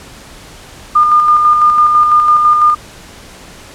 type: tone with tremolo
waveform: sine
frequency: 1211 Hz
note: D#6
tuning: 47 cents flat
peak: -4 dBFS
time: 0.95-2.75 s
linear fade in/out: 10 ms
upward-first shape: square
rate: 6 Hz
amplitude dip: 35%
effects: pink hiss -35 dBFS RMS until 3.74 s + low-pass 10000 Hz 12 dB/octave